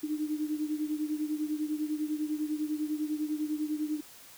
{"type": "beating tone pair", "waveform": "sine", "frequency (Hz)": [301.6, 311.6], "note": ["D4", "D#4"], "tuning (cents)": [46, 3], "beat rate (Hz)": 10, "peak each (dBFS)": [-31, -35], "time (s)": [0.03, 4.01], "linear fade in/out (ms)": 10, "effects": ["white hiss -52 dBFS RMS until 4.37 s"]}